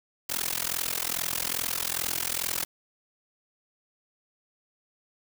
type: noise with amplitude modulation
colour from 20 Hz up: white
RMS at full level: -26 dBFS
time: 0.29-2.65 s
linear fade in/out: 10 ms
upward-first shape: sine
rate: 42.4 Hz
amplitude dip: 100%
effects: none

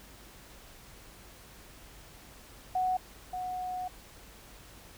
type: tone pair in turn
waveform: sine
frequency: 740 / 733.6 Hz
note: F#5 / F#5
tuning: 0 / -15 cents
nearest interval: unison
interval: 15 cents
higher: first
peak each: -26 / -33 dBFS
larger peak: first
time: 2.75-2.97 / 3.33-3.88 s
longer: second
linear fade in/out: 5 ms
effects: added 50 Hz sine -57 dBFS peak until 4.97 s + pink hiss -53 dBFS RMS until 4.97 s

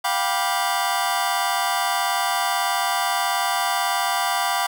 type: chord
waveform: sawtooth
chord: G dominant seventh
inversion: third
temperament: just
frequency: 705.6 / 784 / 980 / 1176 Hz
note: F5 / G5 / B5 / D6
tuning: +18 / 0 / -14 / +2 cents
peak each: -22 / -21 / -22 / -23 dBFS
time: 0.04-4.67 s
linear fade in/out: 10 ms
effects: none

